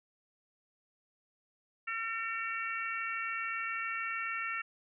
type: harmonic tone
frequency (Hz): 453.2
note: A#4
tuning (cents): -49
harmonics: 3 / 4 / 5 / 6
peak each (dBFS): -38 / -39 / -40 / -41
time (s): 1.87-4.62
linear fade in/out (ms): 10
effects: none